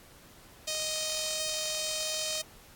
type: tone with notch filter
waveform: 5% pulse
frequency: 623 Hz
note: D#5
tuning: 2 cents sharp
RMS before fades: -33 dBFS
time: 0.67-2.42 s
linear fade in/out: 10 ms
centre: 1500 Hz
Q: 0.55
effects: pink hiss -55 dBFS RMS until 2.75 s + AAC 64 kbps

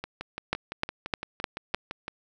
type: two click trains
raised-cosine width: 0.3 ms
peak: -9 / -18 dBFS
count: 5 / 13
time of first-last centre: 0.53-1.746 / 0.04-2.081 s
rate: 3.29 / 5.88 Hz
effects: none

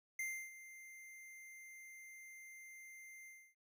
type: tone with ADSR envelope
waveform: square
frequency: 2093 Hz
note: C7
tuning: in tune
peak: -39 dBFS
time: 0.19-3.55 s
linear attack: 4 ms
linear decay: 310 ms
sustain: -15 dB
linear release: 280 ms
effects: none

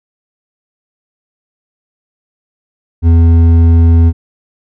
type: tone with hard clipping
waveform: triangle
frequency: 83.3 Hz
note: E2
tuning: 19 cents sharp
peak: -5 dBFS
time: 3.02-4.13 s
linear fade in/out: 50 ms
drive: 11 dB
effects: none

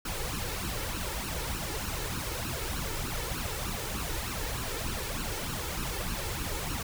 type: noise with flanger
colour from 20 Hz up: pink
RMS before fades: -34 dBFS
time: 0.05-6.83 s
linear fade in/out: 5 ms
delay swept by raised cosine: 0.71 to 2.31 ms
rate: 3.3 Hz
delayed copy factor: +0.7
effects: none

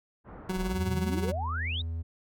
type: low-pass noise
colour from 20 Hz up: pink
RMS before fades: -45 dBFS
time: 0.24-0.77 s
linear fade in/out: 50 ms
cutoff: 1400 Hz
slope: 24 dB/octave
type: tone with tremolo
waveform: 30% pulse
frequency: 186.2 Hz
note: F#3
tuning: 11 cents sharp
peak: -25 dBFS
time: 0.49-1.32 s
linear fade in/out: 5 ms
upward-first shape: sine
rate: 19 Hz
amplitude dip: 55%
type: exponential sweep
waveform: sine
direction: up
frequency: 30.87 to 3892 Hz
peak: -32 dBFS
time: 0.56-1.82 s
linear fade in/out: 10 ms
type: tone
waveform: triangle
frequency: 82.41 Hz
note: E2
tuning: in tune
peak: -29 dBFS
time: 0.74-2.03 s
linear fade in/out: 20 ms
effects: none

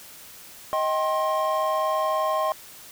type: tone cluster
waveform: triangle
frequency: 628 / 779 / 1064 Hz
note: D#5 / G5 / C6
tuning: +16 / -11 / +29 cents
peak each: -23 / -28 / -23 dBFS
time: 0.73-2.52 s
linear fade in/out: 0 ms
effects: white hiss -45 dBFS RMS until 2.91 s

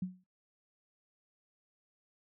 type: tone with exponential decay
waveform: sine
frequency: 183.7 Hz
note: F#3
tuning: 12 cents flat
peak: -30 dBFS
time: 0.02-0.24 s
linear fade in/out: 5 ms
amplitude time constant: 46 ms
effects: noise-tail reverb RT60 0.1 s tail -19 dB re dry

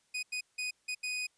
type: tone bursts at uneven times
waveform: sawtooth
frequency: 2489 Hz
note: D#7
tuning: in tune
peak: -30 dBFS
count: 5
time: 0.14-0.23 / 0.32-0.41 / 0.58-0.71 / 0.88-0.95 / 1.03-1.27 s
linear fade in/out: 10 ms
effects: white hiss -72 dBFS RMS until 1.37 s + resampled to 22050 Hz

